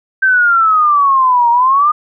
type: exponential two-way sweep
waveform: sine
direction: down then up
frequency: 1568 to 932.3 to 1231 Hz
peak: -7 dBFS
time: 0.22-1.92 s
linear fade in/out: 10 ms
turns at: 1.5 s
effects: none

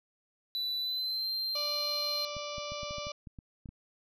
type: tone with pitch glide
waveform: triangle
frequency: 3972 to 4157 Hz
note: B7 to C8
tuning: +9 to -12 cents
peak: -30 dBFS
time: 0.55-2.25 s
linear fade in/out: 0 ms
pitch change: +79 cents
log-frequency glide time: 0.8-1.3 s
type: harmonic tone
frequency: 587.3 Hz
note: D5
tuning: in tune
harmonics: 1 / 2 / 4 / 5 / 6 / 7 / 8 / 9 / 10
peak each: -40 / -43 / -46 / -47 / -48 / -48 / -49 / -50 / -50 dBFS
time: 1.55-3.12 s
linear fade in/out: 5 ms
type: clicks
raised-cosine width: 5 ms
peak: -33 dBFS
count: 11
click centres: 2.367 / 2.582 / 2.72 / 2.832 / 2.909 / 2.983 / 3.069 / 3.272 / 3.388 / 3.658 / 3.69 s
effects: none

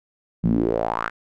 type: tone with band-pass filter sweep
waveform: sawtooth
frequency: 56.3 Hz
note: A1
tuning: 40 cents sharp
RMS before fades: -22 dBFS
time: 0.43-1.1 s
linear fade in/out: 20 ms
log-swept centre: 170 to 1600 Hz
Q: 4.5
effects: none

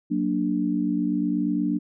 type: chord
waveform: sine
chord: Gb augmented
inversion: none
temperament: equal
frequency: 185 / 233.1 / 293.7 Hz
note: Gb3 / Bb3 / D4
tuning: 0 / 0 / 0 cents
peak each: -27 / -27 / -24 dBFS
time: 0.1-1.79 s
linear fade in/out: 20 ms
effects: none

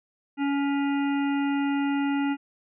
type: harmonic tone with a mistuned harmonic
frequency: 281.1 Hz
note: C#4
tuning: 24 cents sharp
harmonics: 1 / 3 / 5 / 7 / 9 / 10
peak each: -23 / -33 / -37 / -40 / -42 / -43 dBFS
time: 0.37-2.37 s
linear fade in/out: 50 ms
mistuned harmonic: 9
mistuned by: -44 cents
effects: none

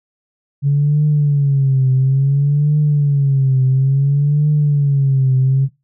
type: tone with vibrato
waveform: sine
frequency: 140 Hz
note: C#3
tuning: 18 cents sharp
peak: -9 dBFS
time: 0.62-5.69 s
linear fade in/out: 50 ms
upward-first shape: triangle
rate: 0.58 Hz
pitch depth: 130 cents each way
effects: noise-tail reverb RT60 0.2 s tail -18 dB re dry + tanh soft clip ceiling -6 dBFS

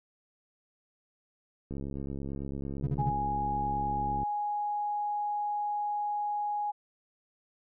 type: click train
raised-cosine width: 3 ms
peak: -25 dBFS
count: 175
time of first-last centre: 1.71-4.232 s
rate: 69 Hz
type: tone bursts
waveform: triangle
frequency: 140 Hz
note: C#3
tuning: 18 cents sharp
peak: -24 dBFS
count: 4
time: 2.83-3.101 s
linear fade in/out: 10 ms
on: 43 ms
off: 33 ms
type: tone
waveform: sine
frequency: 830 Hz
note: G#5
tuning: 1 cent flat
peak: -29 dBFS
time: 2.98-6.72 s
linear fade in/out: 20 ms
effects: none

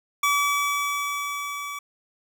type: tone with level ramp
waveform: 25% pulse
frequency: 1146 Hz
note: D6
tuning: 43 cents flat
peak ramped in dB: -15 to -28 dBFS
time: 0.23-1.79 s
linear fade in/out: 5 ms
effects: none

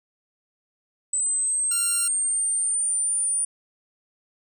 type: linear sweep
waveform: sine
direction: up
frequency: 8040 to 9397 Hz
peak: -21 dBFS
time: 1.13-3.45 s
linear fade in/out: 5 ms
type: tone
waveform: 5% pulse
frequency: 1389 Hz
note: F6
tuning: 10 cents flat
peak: -17 dBFS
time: 1.71-2.08 s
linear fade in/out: 5 ms
effects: none

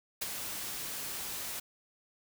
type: noise with ADSR envelope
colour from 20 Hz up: white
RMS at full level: -33 dBFS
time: 0.21-1.6 s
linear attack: 11 ms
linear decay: 27 ms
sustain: -6 dB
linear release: 8 ms
effects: none

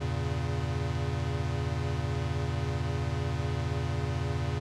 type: chord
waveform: square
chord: E diminished seventh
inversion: none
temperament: equal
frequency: 82.41 / 98 / 116.54 / 138.59 Hz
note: E2 / G2 / Bb2 / Db3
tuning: 0 / 0 / 0 / 0 cents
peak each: -34 / -39 / -35 / -34 dBFS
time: 0-4.6 s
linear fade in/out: 20 ms
effects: low-pass 6000 Hz 12 dB/octave

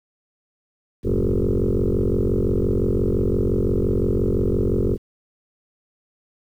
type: tone with frequency modulation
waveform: sine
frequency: 168.2 Hz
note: E3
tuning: 35 cents sharp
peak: -16 dBFS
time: 1.03-4.98 s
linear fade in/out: 50 ms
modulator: 45.8 Hz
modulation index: 6.1
effects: tanh soft clip ceiling -12 dBFS + 9-bit

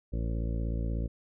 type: harmonic tone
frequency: 56.5 Hz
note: A1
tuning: 47 cents sharp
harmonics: 1 / 2 / 3 / 4 / 5 / 6 / 8 / 9 / 10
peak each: -30 / -36 / -40 / -42 / -44 / -46 / -48 / -49 / -50 dBFS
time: 0.12-1.08 s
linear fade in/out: 20 ms
effects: none

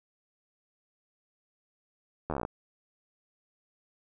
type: slowing click train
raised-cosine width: 1 ms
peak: -18 dBFS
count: 11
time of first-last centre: 2.3-2.451 s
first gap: 12 ms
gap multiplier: 1.05
effects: none

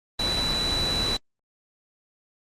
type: tone in noise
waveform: sine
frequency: 3962 Hz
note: B7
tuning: 5 cents sharp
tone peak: -24 dBFS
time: 0.19-1.17 s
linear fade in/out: 5 ms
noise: pink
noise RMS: -28 dBFS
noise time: 0.19-1.17 s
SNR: +1 dB
effects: low-pass 8000 Hz 12 dB/octave + Opus 32 kbps

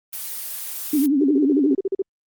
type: noise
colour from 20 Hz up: blue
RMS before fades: -30 dBFS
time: 0.13-1.06 s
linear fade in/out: 0 ms
type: tone with vibrato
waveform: sine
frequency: 285.3 Hz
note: C#4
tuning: 50 cents sharp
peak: -15 dBFS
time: 0.93-1.75 s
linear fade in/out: 5 ms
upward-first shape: triangle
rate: 11 Hz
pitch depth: 160 cents each way
type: tone bursts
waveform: sine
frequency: 386.8 Hz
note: G4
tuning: 23 cents flat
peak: -18 dBFS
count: 12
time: 1.21-2.021 s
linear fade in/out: 5 ms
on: 30 ms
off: 41 ms
effects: Opus 24 kbps

